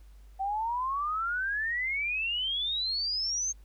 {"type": "exponential sweep", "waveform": "sine", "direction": "up", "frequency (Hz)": [760, 6450], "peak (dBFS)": -28, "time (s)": [0.39, 3.53], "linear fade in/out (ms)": 20, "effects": ["added 50 Hz sine -49 dBFS peak until 3.64 s", "pink hiss -67 dBFS RMS until 3.64 s"]}